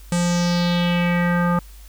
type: tone with low-pass filter sweep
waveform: square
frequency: 174.61 Hz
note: F3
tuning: in tune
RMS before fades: -19 dBFS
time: 0.12-1.59 s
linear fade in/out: 2 ms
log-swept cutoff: 8600 to 1200 Hz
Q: 3.3
effects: added 50 Hz sine -39 dBFS peak until 1.88 s + white hiss -50 dBFS RMS until 1.88 s